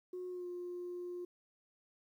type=tone with pitch glide; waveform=sine; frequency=363.3 to 354.8 Hz; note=F#4 to F4; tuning=-32 to +27 cents; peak=-39 dBFS; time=0.13-1.25 s; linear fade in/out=5 ms; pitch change=-41 cents; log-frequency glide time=0.29-0.47 s; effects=tanh soft clip ceiling -37 dBFS + 12-bit